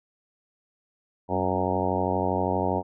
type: harmonic tone with a mistuned harmonic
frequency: 92.5 Hz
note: F#2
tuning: in tune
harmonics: 1 / 2 / 3 / 4 / 5 / 6 / 7 / 8 / 9 / 10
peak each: -32 / -32 / -32 / -32 / -32 / -32 / -32 / -32 / -32 / -32 dBFS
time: 1.28-2.83 s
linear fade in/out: 50 ms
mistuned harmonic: 2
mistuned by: +46 cents
effects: none